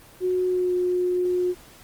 sine tone with pitch glide, 366.2 to 360.3 Hz, F#4 to F#4, -18 to -46 cents, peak -20 dBFS, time 0.2-1.55 s, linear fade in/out 50 ms, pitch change -28 cents, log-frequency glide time 0.47-0.74 s, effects pink hiss -49 dBFS RMS until 1.83 s + Opus 24 kbps

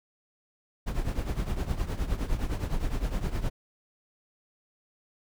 brown noise with tremolo, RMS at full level -26 dBFS, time 0.86-3.5 s, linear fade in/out 20 ms, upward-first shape triangle, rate 9.7 Hz, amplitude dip 80%, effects none

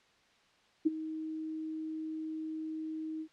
sine tone with ADSR envelope, 315.4 Hz, D#4, 24 cents sharp, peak -21 dBFS, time 0.85-3.28 s, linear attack 17 ms, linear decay 22 ms, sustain -15 dB, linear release 70 ms, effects white hiss -66 dBFS RMS until 3.32 s + low-pass 4000 Hz 12 dB/octave

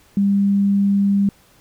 sine tone, 199.4 Hz, G3, 30 cents sharp, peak -13 dBFS, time 0.17-1.29 s, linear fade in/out 2 ms, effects pink hiss -53 dBFS RMS until 1.6 s

